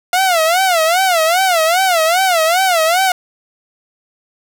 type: tone with vibrato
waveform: sawtooth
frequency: 698.5 Hz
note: F5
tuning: in tune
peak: -7 dBFS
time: 0.13-3.12 s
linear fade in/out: 2 ms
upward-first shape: sine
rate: 2.5 Hz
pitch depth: 170 cents each way
effects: none